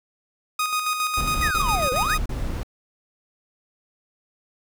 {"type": "tone with tremolo", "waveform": "sawtooth", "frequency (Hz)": 1244.5, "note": "D#6", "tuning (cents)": 0, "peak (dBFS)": -17, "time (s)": [0.59, 2.18], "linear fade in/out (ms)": 5, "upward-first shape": "square", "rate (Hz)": 7.3, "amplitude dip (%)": 45}
{"type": "noise bursts", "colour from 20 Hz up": "brown", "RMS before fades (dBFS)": -27, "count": 4, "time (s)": [1.17, 2.632], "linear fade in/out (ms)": 2, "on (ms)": 340, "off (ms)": 34}
{"type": "exponential two-way sweep", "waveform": "triangle", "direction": "down then up", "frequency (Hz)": [2014, 480, 2014], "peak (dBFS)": -22, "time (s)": [1.42, 2.15], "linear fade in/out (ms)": 10, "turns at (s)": 1.92}
{"effects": []}